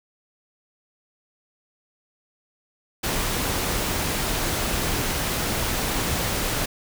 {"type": "noise", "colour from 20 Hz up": "pink", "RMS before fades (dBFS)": -25, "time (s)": [3.03, 6.66], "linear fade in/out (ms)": 10, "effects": []}